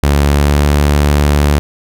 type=tone with pitch glide; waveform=sawtooth; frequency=71.6 to 72.89 Hz; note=D2 to D2; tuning=-43 to -12 cents; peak=-4 dBFS; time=0.03-1.59 s; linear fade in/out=0 ms; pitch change=+31 cents; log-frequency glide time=0.26-0.64 s; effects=none